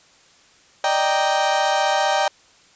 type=chord; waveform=35% pulse; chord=Eb major seventh; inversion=third; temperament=equal; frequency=587.3 / 622.3 / 784 / 932.3 Hz; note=D5 / Eb5 / G5 / Bb5; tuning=0 / 0 / 0 / 0 cents; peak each=-23 / -23 / -18 / -23 dBFS; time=0.84-2.28 s; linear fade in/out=2 ms; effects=white hiss -53 dBFS RMS until 2.75 s + resampled to 16000 Hz